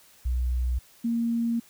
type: tone pair in turn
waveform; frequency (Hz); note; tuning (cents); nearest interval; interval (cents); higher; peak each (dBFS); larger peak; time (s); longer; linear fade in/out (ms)
sine; 61.9 / 232.6; B1 / A#3; +5 / -4; octave + major seventh; 2291; second; -23; neither; 0.25-0.79 / 1.04-1.6; second; 10
effects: white hiss -56 dBFS RMS until 1.69 s